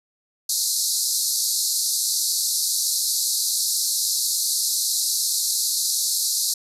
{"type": "band-pass noise", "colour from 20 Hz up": "pink", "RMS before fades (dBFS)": -23, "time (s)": [0.49, 6.54], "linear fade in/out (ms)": 5, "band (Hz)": [4000, 13000], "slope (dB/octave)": 96, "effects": []}